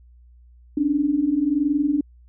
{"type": "tone pair together", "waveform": "sine", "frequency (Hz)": [274.8, 296], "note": ["C#4", "D4"], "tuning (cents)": [-15, 14], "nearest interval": "minor second", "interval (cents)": 129, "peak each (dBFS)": [-23, -19], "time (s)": [0.77, 2.01], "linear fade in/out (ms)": 5, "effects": ["added 60 Hz sine -47 dBFS peak until 2.28 s"]}